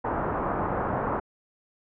white low-pass noise, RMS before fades -28 dBFS, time 0.04-1.2 s, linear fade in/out 10 ms, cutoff 1200 Hz, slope 24 dB/octave, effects low-pass 2000 Hz 12 dB/octave

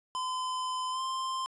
square tone with pitch glide, 1021 to 1046.7 Hz, C6 to C6, -43 to 0 cents, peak -32 dBFS, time 0.15-1.46 s, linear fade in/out 0 ms, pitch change +43 cents, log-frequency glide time 0.91-1.01 s, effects resampled to 22050 Hz + 11-bit

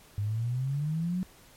sine exponential sweep, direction up, 100.3 to 188 Hz, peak -27 dBFS, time 0.18-1.23 s, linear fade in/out 0 ms, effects pink hiss -56 dBFS RMS until 1.56 s + MP3 64 kbps

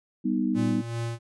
sine chord, G augmented, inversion none, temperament equal, 196 / 246.9 / 311.1 Hz, G3 / B3 / D#4, 0 / 0 / 0 cents, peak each -28 / -26 / -28 dBFS, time 0.24-0.82 s, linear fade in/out 20 ms
square tone with tremolo, 116.54 Hz, A#2, in tune, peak -28 dBFS, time 0.54-1.19 s, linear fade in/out 50 ms, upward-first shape sine, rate 2.6 Hz, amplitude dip 55%
effects resampled to 24000 Hz

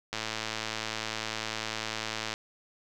click train, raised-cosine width 0.2 ms, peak -15 dBFS, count 244, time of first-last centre 0.13-2.339 s, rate 110 Hz, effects none

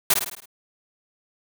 white noise with echo, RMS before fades -17 dBFS, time 0.1-0.14 s, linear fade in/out 5 ms, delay 53 ms, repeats 6, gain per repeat -5 dB, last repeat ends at 0.458 s, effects none

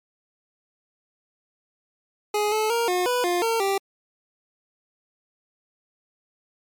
25% pulse tone with pitch steps, 418.2 / 432.6 / 466.7 / 360.2 / 493.6 / 352.5 / 455.8 / 392.4 Hz, G#4 / A4 / A#4 / F#4 / B4 / F4 / A#4 / G4, +12 / -29 / +2 / -46 / -1 / +16 / -39 / +2 cents, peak -17 dBFS, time 2.34-3.78 s, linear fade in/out 5 ms, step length 180 ms, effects MP3 96 kbps

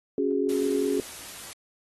sine chord, C# suspended fourth, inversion none, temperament equal, 277.2 / 370 / 415.3 Hz, C#4 / F#4 / G#4, 0 / 0 / 0 cents, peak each -27 / -28 / -26 dBFS, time 0.18-1 s, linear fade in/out 2 ms
white noise, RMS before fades -41 dBFS, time 0.49-1.53 s, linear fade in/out 0 ms
effects AAC 32 kbps

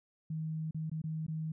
sine tone with dropouts, 158.1 Hz, D#3, 28 cents sharp, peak -34 dBFS, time 0.3-1.52 s, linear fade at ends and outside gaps 5 ms, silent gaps 0.71-0.745 / 0.898-0.915 / 1.018-1.039 / 1.266-1.281 s, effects none

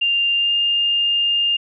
sine tone with pitch glide, 2794 to 2813 Hz, F7 to F7, 0 to +12 cents, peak -15 dBFS, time 0.01-1.57 s, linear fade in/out 10 ms, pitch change +12 cents, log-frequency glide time 0.35-0.53 s, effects none

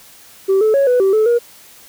sine tone with pitch steps, 386.4 / 434.3 / 554 / 495.2 / 386.5 / 433.7 / 474.9 Hz, G4 / A4 / C#5 / B4 / G4 / A4 / A#4, -25 / -23 / -1 / +5 / -24 / -25 / +32 cents, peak -8 dBFS, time 0.48-1.39 s, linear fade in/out 20 ms, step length 130 ms, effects tanh soft clip ceiling -8 dBFS + white hiss -43 dBFS RMS until 1.88 s

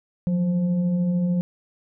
sine tone with frequency modulation, 178.7 Hz, F3, 40 cents sharp, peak -19 dBFS, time 0.27-1.41 s, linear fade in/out 0 ms, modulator 344 Hz, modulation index 0.34, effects none

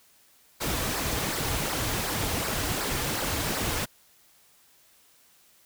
pink noise with flanger, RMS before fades -29 dBFS, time 0.6-3.86 s, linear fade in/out 20 ms, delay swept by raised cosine 0.3 to 5.5 ms, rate 2.7 Hz, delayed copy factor -0.6, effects white hiss -60 dBFS RMS until 5.65 s

